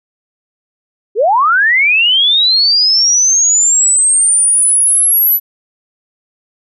sine linear sweep, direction up, 374.2 to 12000 Hz, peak -7 dBFS, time 1.15-5.4 s, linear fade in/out 50 ms, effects none

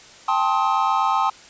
triangle chord, A half-diminished seventh, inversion third, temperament just, 792 / 880 / 1056 / 1267.2 Hz, G5 / A5 / C6 / Eb6, +18 / 0 / +16 / +31 cents, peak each -21 dBFS, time 0.28-1.3 s, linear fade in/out 5 ms, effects white hiss -45 dBFS RMS until 1.49 s + resampled to 16000 Hz

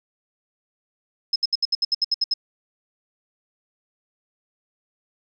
sine tone bursts, 5150 Hz, E8, 41 cents flat, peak -17 dBFS, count 11, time 1.33-2.339 s, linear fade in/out 5 ms, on 29 ms, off 69 ms, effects none

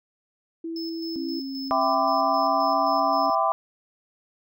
sine tone, 329.6 Hz, E4, in tune, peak -29 dBFS, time 0.64-1.4 s, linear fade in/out 5 ms
triangle tone with tremolo, 5230 Hz, E8, 15 cents flat, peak -33 dBFS, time 0.76-3.35 s, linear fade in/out 2 ms, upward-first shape square, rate 3.8 Hz, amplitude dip 50%
sine tone with pitch glide, 269.4 to 276.8 Hz, C#4 to C#4, -49 to -2 cents, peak -30 dBFS, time 1.16-3.3 s, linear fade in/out 0 ms, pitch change +47 cents, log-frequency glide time 1.82-2.73 s
sine chord, E minor seventh, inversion none, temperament equal with one note detuned, 659.3 / 784 / 1010.3 / 1174.7 Hz, E5 / G5 / B5 / D6, 0 / 0 / +39 / 0 cents, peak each -25 dBFS, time 1.71-3.52 s, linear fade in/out 0 ms
effects none

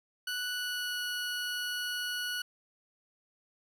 20% pulse tone with pitch glide, 1480 to 1467.2 Hz, F#6 to F#6, 0 to -15 cents, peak -28 dBFS, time 0.27-2.42 s, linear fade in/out 5 ms, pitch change -15 cents, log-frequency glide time 0.47-1.02 s, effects none

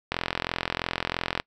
click train, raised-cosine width 0.3 ms, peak -9 dBFS, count 56, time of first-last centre 0.12-1.399 s, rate 43 Hz, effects noise-tail reverb RT60 0.1 s tail -26 dB re dry

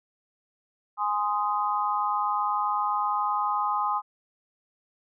sine chord, Ab major, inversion none, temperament just, 830.6 / 1038.3 / 1245.9 Hz, Ab5 / C6 / Eb6, 0 / -14 / +2 cents, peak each -28 dBFS, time 0.97-4.02 s, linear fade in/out 50 ms, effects none

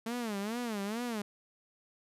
sawtooth tone with vibrato, 220 Hz, A3, in tune, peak -30 dBFS, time 0.06-1.22 s, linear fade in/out 5 ms, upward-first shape sine, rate 2.3 Hz, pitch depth 190 cents each way, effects resampled to 32000 Hz

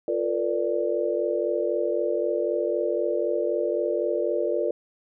sine chord, B half-diminished seventh, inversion second, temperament equal with one note detuned, 349.2 / 450 / 493.9 / 587.3 Hz, F4 / A4 / B4 / D5, 0 / +39 / 0 / 0 cents, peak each -28 / -28 / -29 / -27 dBFS, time 0.08-4.71 s, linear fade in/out 2 ms, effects none

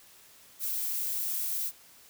violet noise, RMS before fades -32 dBFS, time 0.59-1.72 s, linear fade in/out 50 ms, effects white hiss -56 dBFS RMS until 2.09 s

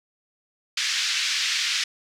white band-pass noise, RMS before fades -25 dBFS, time 0.77-1.84 s, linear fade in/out 5 ms, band 1700 to 5500 Hz, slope 24 dB/octave, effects none

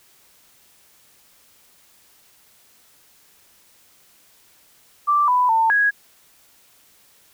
sine tone with pitch steps, 1173 / 994 / 898 / 1658 Hz, D6 / B5 / A5 / G#6, -2 / +11 / +35 / -3 cents, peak -14 dBFS, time 5.07-5.91 s, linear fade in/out 20 ms, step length 210 ms, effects white hiss -55 dBFS RMS until 7.33 s

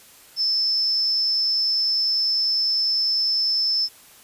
sine tone with amplitude modulation, 5260 Hz, E8, 5 cents flat, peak -16 dBFS, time 0.36-3.89 s, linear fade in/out 50 ms, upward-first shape sine, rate 210 Hz, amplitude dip 55%, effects white hiss -49 dBFS RMS until 4.23 s + resampled to 32000 Hz

